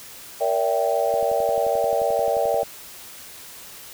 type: chord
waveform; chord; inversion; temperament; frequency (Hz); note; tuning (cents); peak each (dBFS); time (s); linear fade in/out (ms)
sine; E half-diminished seventh; second; equal with one note detuned; 466.2 / 572.9 / 659.3 / 784; Bb4 / D5 / E5 / G5; 0 / -43 / 0 / 0; -25 / -23 / -24 / -25; 0.4-2.64; 20
type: click train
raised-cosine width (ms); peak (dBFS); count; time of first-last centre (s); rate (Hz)
2; -26; 18; 1.14-2.631; 11.4
effects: white hiss -41 dBFS RMS until 3.93 s